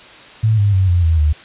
sine tone with pitch steps, 110 / 102.04 / 94.66 / 87.81 / 81.46 / 75.57 Hz, A2 / G#2 / F#2 / F2 / E2 / D#2, 0 / -30 / +40 / +10 / -20 / -50 cents, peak -10 dBFS, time 0.43-1.33 s, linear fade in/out 10 ms, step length 150 ms, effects white hiss -39 dBFS RMS until 1.44 s + resampled to 8000 Hz

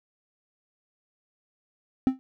triangle tone with exponential decay, 261.6 Hz, C4, in tune, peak -12 dBFS, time 2.07-2.19 s, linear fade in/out 0 ms, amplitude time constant 25 ms, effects none

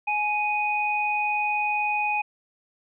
sine tone pair together, 839.3 / 2489 Hz, G#5 / D#7, +18 / 0 cents, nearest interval octave + perfect fifth, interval 1882 cents, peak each -25 dBFS, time 0.07-2.22 s, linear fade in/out 10 ms, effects none

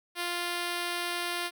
5% pulse tone, 349.2 Hz, F4, in tune, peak -19 dBFS, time 0.15-1.51 s, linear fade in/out 50 ms, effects none

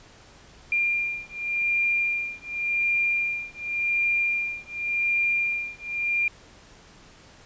sine beating tone pair, 2395 / 2395.89 Hz, D7 / D7, +33 / +34 cents, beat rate 0.89 Hz, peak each -26 dBFS, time 0.72-6.28 s, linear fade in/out 2 ms, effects pink hiss -51 dBFS RMS until 7.45 s + resampled to 16000 Hz

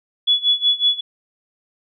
sine tone with tremolo, 3406 Hz, G#7, 43 cents sharp, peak -11 dBFS, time 0.27-1.01 s, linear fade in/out 10 ms, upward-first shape sine, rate 5.4 Hz, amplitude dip 90%, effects none

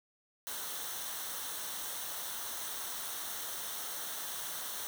white noise with comb filter, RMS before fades -40 dBFS, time 0.47-4.87 s, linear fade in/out 0 ms, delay 0.41 ms, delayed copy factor -0.6, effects none

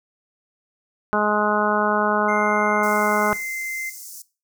harmonic tone, 210 Hz, G#3, 19 cents sharp, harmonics 1 / 2 / 3 / 4 / 5 / 6 / 7, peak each -25 / -25 / -25 / -25 / -25 / -25 / -25 dBFS, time 1.13-3.33 s, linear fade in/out 0 ms
triangle tone with pitch glide, 2100 to 2078 Hz, C7 to C7, +6 to -12 cents, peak -26 dBFS, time 2.28-3.9 s, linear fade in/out 10 ms, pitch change -18 cents, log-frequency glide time 2.97-3.45 s
pink high-pass noise, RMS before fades -38 dBFS, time 2.83-4.22 s, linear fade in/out 2 ms, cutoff 5400 Hz, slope 48 dB/octave
effects noise-tail reverb RT60 0.3 s tail -18 dB re dry

